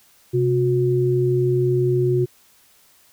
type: tone pair together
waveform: sine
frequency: 130 / 362.4 Hz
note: C3 / F#4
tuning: -11 / -36 cents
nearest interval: octave + tritone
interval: 1775 cents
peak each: -19 / -18 dBFS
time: 0.33-2.26 s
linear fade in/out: 20 ms
effects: white hiss -55 dBFS RMS until 3.12 s